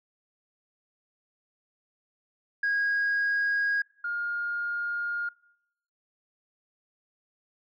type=tone pair in turn; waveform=sine; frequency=1641 / 1417.1 Hz; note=G#6 / F6; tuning=-21 / +25 cents; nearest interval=minor third; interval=254 cents; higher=first; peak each=-22 / -28 dBFS; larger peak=first; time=2.63-3.82 / 4.04-5.29 s; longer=second; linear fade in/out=5 ms; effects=noise-tail reverb RT60 0.8 s tail -24 dB re dry + tanh soft clip ceiling -21 dBFS